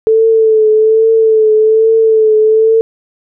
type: tone with vibrato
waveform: sine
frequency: 440 Hz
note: A4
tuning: in tune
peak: -5 dBFS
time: 0.07-2.81 s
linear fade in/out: 0 ms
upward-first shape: triangle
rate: 1.2 Hz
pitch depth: 39 cents each way
effects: none